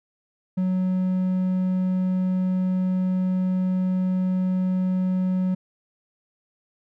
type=tone; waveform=triangle; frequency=185 Hz; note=F#3; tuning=in tune; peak=-18 dBFS; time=0.57-5.55 s; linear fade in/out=10 ms; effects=none